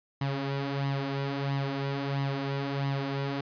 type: tone with flanger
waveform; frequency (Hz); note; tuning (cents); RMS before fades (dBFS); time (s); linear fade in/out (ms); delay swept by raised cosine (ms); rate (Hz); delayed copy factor
sawtooth; 138.59; C#3; 0; -31; 0.21-3.41; 5; 0.99 to 5.19; 1.5; +0.6
effects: resampled to 11025 Hz